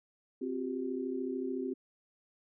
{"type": "chord", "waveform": "sine", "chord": "C suspended fourth", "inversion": "none", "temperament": "equal with one note detuned", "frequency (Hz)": [261.6, 358.4, 392], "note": ["C4", "F4", "G4"], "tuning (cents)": [0, 45, 0], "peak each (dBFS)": [-36, -39, -38], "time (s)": [0.41, 1.74], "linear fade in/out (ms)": 10, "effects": []}